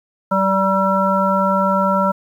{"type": "harmonic tone with a mistuned harmonic", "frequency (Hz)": 192.2, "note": "G3", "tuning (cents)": -34, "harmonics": [1, 3, 5, 7], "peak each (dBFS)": [-19, -19, -19, -19], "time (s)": [0.31, 2.12], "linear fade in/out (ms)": 10, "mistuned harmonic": 3, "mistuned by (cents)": 16, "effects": ["8-bit"]}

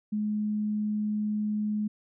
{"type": "tone", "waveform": "sine", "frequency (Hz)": 211.1, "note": "G#3", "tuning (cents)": 29, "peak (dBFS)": -26, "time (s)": [0.12, 1.88], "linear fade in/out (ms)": 10, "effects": []}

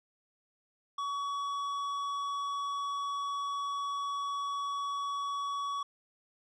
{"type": "tone with tanh clipping", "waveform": "sine", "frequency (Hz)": 1129, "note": "C#6", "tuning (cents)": 31, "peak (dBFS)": -34, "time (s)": [0.98, 5.83], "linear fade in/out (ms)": 5, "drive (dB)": 10, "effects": []}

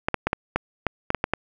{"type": "clicks", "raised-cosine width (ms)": 0.5, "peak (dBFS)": -6, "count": 10, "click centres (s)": [0.085, 0.143, 0.27, 0.331, 0.56, 0.867, 1.104, 1.147, 1.241, 1.336], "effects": []}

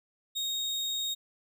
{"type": "tone", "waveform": "35% pulse", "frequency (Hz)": 3729, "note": "A#7", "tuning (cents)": 0, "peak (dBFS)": -28, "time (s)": [0.35, 1.15], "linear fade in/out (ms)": 20, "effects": []}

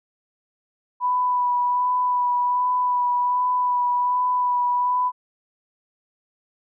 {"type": "tone with vibrato", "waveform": "sine", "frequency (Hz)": 987.8, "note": "B5", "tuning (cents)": 0, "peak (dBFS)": -18, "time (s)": [1, 5.12], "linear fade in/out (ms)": 50, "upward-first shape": "sine", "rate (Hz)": 1.3, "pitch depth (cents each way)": 16, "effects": []}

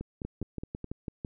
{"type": "two click trains", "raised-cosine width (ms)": 3, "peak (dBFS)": [-24, -22], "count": [5, 7], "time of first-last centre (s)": [[0.01, 0.843], [0.25, 1.248]], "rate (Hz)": [4.8, 6.01], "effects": []}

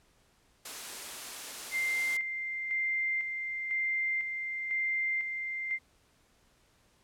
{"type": "high-pass noise", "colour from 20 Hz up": "white", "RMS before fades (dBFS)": -41, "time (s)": [0.65, 2.17], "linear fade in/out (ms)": 5, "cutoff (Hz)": 240, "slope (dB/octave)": 12}
{"type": "tone with tremolo", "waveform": "sine", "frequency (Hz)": 2093, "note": "C7", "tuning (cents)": 0, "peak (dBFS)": -28, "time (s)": [1.71, 5.79], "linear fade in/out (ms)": 50, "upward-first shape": "square", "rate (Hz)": 1, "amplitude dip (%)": 45}
{"effects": ["pink hiss -67 dBFS RMS until 7.03 s", "low-pass 11000 Hz 12 dB/octave"]}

